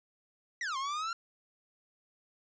45% pulse exponential two-way sweep, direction down then up, 2012 to 1046.5 to 1390 Hz, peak -33 dBFS, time 0.61-1.13 s, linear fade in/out 2 ms, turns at 0.77 s, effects resampled to 16000 Hz

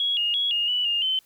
sine tone with pitch steps, 3327 / 2850 / 3336 / 2845 / 2958 / 2826 / 3067 Hz, G#7 / F7 / G#7 / F7 / F#7 / F7 / G7, +2 / +34 / +7 / +31 / -1 / +20 / -38 cents, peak -21 dBFS, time 0-1.19 s, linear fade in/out 2 ms, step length 170 ms, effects white hiss -60 dBFS RMS until 1.25 s

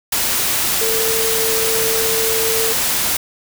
sine tone in noise, 450 Hz, A4, 39 cents sharp, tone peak -20 dBFS, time 0.81-2.73 s, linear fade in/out 5 ms, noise white, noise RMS -18 dBFS, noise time 0.12-3.17 s, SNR -5 dB, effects none

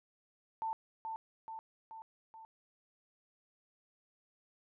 sine tone with echo, 891 Hz, A5, 22 cents sharp, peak -34 dBFS, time 0.62-0.73 s, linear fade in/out 0 ms, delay 430 ms, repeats 4, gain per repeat -4 dB, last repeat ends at 2.45 s, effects none

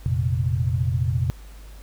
sine chord, F suspended fourth, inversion none, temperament just, 87.31 / 116.41 / 130.96 Hz, F2 / Bb2 / C3, 0 / -2 / +2 cents, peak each -24 dBFS, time 0.06-1.3 s, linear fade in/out 0 ms, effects added 50 Hz sine -39 dBFS peak until 1.82 s + pink hiss -51 dBFS RMS until 1.82 s

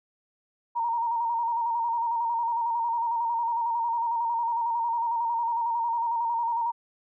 sine tone with vibrato, 932.3 Hz, A#5, in tune, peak -24 dBFS, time 0.75-6.72 s, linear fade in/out 20 ms, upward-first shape square, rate 11 Hz, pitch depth 34 cents each way, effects none

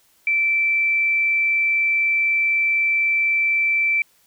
sine tone, 2332 Hz, D7, 13 cents flat, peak -16 dBFS, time 0.27-4.02 s, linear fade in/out 2 ms, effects white hiss -59 dBFS RMS until 4.26 s

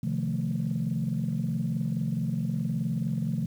sine chord, F dominant seventh, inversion second, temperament equal, 130.81 / 155.56 / 174.61 / 220 Hz, C3 / Eb3 / F3 / A3, 0 / 0 / 0 / 0 cents, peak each -31 dBFS, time 0.03-3.46 s, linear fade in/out 5 ms, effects tanh soft clip ceiling -19 dBFS + 9-bit

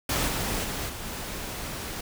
pink noise with level steps, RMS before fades -26 / -29 / -32 / -37 / -35 dBFS, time 0.09-2.01 s, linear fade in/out 5 ms, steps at 0.27 / 0.63 / 0.88 / 1.04 s, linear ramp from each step 20 ms, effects none

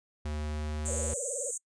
square tone with pitch glide, 75.4 to 76.19 Hz, D2 to D#2, +46 to -36 cents, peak -33 dBFS, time 0.25-1.14 s, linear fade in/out 5 ms, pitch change +18 cents, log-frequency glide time 0.37-0.98 s
white band-pass noise, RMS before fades -36 dBFS, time 0.85-1.58 s, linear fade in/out 10 ms, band 6600 to 9000 Hz, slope 96 dB/octave
sine tone with vibrato, 523.3 Hz, C5, in tune, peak -36 dBFS, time 0.88-1.51 s, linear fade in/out 5 ms, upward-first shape sine, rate 19 Hz, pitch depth 190 cents each way
effects noise-tail reverb RT60 0.1 s tail -25 dB re dry + resampled to 22050 Hz

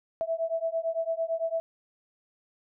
sine beating tone pair, 653 / 661.9 Hz, E5 / E5, -17 / +7 cents, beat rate 8.9 Hz, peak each -30 dBFS, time 0.21-1.6 s, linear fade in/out 0 ms, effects none

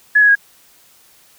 sine tone with pitch steps, 1698 / 1671 / 1641 Hz, G#6 / G#6 / G#6, +38 / +10 / -21 cents, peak -7 dBFS, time 0.15-0.354 s, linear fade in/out 10 ms, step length 68 ms, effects white hiss -50 dBFS RMS until 1.38 s

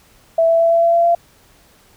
sine tone with pitch steps, 659.3 / 663.5 / 667.7 / 672 / 676.3 / 680.6 / 684.9 Hz, E5 / E5 / E5 / E5 / E5 / F5 / F5, 0 / +11 / +22 / +33 / +44 / -45 / -34 cents, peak -10 dBFS, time 0.38-1.15 s, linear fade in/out 5 ms, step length 110 ms, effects pink hiss -51 dBFS RMS until 1.96 s

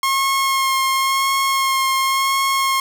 sawtooth tone with vibrato, 1077 Hz, C6, 50 cents sharp, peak -12 dBFS, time 0.03-2.8 s, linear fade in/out 2 ms, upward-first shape sine, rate 0.94 Hz, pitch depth 15 cents each way, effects 8-bit

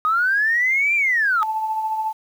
sine linear two-way sweep, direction up then down, 1230 to 2400 to 1230 Hz, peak -15 dBFS, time 0.05-1.43 s, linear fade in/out 0 ms, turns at 0.95 s
sine tone with tremolo, 875 Hz, A5, 10 cents flat, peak -18 dBFS, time 1.41-2.13 s, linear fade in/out 20 ms, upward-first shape triangle, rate 14 Hz, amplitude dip 50%
effects tanh soft clip ceiling -10 dBFS + 8-bit

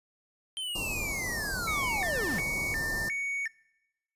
square linear sweep, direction down, 3136 to 130.81 Hz, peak -33 dBFS, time 0.57-2.4 s, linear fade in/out 0 ms
pink band-stop noise, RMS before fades -37 dBFS, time 0.75-3.09 s, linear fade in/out 5 ms, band 1200 to 4200 Hz, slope 96 dB/octave
triangle tone with vibrato, 2001 Hz, B6, 22 cents sharp, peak -28 dBFS, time 1.67-3.48 s, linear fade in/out 10 ms, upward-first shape square, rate 1.4 Hz, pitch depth 190 cents each way
effects noise-tail reverb RT60 1.0 s tail -23 dB re dry + resampled to 32000 Hz

